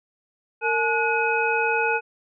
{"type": "tone cluster", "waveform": "sine", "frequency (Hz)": [459.4, 857, 1458, 2529], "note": ["A#4", "A5", "F#6", "D#7"], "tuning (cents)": [-25, -46, -26, 28], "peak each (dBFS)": -25, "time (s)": [0.61, 2.01], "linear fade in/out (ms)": 50, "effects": []}